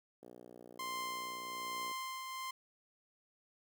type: click train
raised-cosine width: 2 ms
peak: -37 dBFS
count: 103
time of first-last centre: 0.23-1.913 s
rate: 60.6 Hz
type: tone with tremolo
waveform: sawtooth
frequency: 1046.5 Hz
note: C6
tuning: in tune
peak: -34 dBFS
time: 0.79-2.51 s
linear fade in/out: 5 ms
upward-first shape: triangle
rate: 1.2 Hz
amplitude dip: 45%
effects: high-pass 300 Hz 12 dB/octave + 11-bit